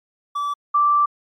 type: tone pair in turn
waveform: triangle / sine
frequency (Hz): 1156 / 1170.8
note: D6 / D6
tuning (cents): -28 / -6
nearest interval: unison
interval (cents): 22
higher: second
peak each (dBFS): -19 / -13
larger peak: second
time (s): 0.35-0.54 / 0.74-1.06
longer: second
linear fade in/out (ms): 10
effects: MP3 96 kbps